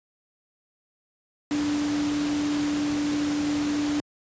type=tone in noise; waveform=sine; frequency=293.7 Hz; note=D4; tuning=in tune; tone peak=-23 dBFS; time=1.51-4 s; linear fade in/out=0 ms; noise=pink; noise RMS=-33 dBFS; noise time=1.51-4 s; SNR=+7 dB; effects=high-pass 100 Hz 12 dB/octave + resampled to 16000 Hz